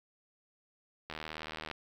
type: click train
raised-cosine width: 0.3 ms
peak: -24 dBFS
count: 49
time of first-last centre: 1.1-1.713 s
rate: 78.3 Hz
effects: 9-bit

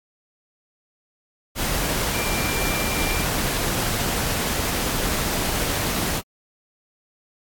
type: tone in noise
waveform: sine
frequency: 2368 Hz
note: D7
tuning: 14 cents sharp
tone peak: -30 dBFS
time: 2.11-3.26 s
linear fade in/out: 50 ms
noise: pink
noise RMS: -24 dBFS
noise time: 1.55-6.22 s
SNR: -9 dB
effects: AAC 64 kbps

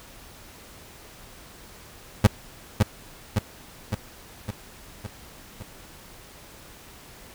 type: tone with echo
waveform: 30% pulse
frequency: 104.2 Hz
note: G#2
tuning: 6 cents sharp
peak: -8 dBFS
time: 2.24-2.27 s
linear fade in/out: 5 ms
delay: 560 ms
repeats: 6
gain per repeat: -4 dB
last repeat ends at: 5.63 s
effects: pink hiss -47 dBFS RMS until 7.34 s

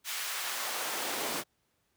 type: noise with high-pass filter sweep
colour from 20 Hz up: pink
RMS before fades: -35 dBFS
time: 0.04-1.44 s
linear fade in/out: 50 ms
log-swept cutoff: 1900 to 270 Hz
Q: 0.82
effects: pink hiss -75 dBFS RMS until 1.96 s + high-pass 60 Hz 12 dB/octave

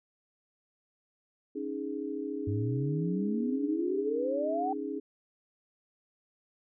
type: chord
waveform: sine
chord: C# suspended second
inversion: none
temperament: equal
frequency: 277.2 / 311.1 / 415.3 Hz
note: C#4 / D#4 / G#4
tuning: 0 / 0 / 0 cents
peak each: -37 dBFS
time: 1.55-5 s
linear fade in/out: 10 ms
type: exponential sweep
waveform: sine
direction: up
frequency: 98.8 to 784 Hz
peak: -29 dBFS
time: 2.47-4.73 s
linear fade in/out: 5 ms
effects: none

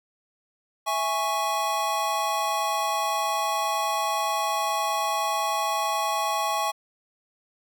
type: chord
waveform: square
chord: C# minor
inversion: first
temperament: equal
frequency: 659.3 / 830.6 / 1108.7 Hz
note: E5 / G#5 / C#6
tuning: 0 / 0 / 0 cents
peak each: -32 / -28 / -28 dBFS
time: 0.86-6.72 s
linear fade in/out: 20 ms
effects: none

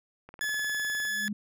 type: click train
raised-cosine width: 0.5 ms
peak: -31 dBFS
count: 16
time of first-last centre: 0.29-1.051 s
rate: 19.7 Hz
type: tone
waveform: 40% pulse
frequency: 1713 Hz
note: A6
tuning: 47 cents flat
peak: -28 dBFS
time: 0.41-1.28 s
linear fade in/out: 0 ms
type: tone with exponential growth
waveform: sine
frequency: 207.7 Hz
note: G#3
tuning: in tune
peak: -28 dBFS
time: 1.01-1.33 s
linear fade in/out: 5 ms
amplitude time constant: 69 ms
effects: none

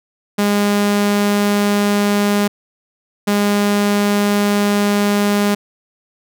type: tone pair in turn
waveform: sawtooth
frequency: 204.5 / 204.5 Hz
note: G#3 / G#3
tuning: -26 / -26 cents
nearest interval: unison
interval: 0 cents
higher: neither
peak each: -9 dBFS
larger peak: neither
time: 0.38-2.48 / 3.27-5.55 s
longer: second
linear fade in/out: 10 ms
effects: none

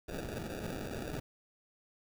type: noise with sample-and-hold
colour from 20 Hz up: white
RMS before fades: -40 dBFS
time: 0.08-1.2 s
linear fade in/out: 10 ms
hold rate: 1050 Hz
effects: none

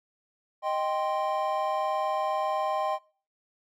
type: chord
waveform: triangle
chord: C minor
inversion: first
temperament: equal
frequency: 622.3 / 784 / 1046.5 Hz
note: Eb5 / G5 / C6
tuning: 0 / 0 / 0 cents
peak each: -28 / -28 / -29 dBFS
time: 0.62-2.99 s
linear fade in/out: 50 ms
effects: noise-tail reverb RT60 0.4 s tail -22 dB re dry

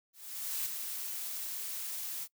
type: noise with ADSR envelope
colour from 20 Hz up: blue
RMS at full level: -34 dBFS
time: 0.13-2.28 s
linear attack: 530 ms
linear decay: 6 ms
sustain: -5 dB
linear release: 53 ms
effects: noise-tail reverb RT60 0.1 s tail -22 dB re dry

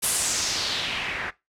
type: noise with low-pass filter sweep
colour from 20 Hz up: white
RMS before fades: -27 dBFS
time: 0.02-1.31 s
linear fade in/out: 20 ms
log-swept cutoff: 11000 to 1700 Hz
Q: 2.5
effects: noise-tail reverb RT60 0.2 s tail -18 dB re dry

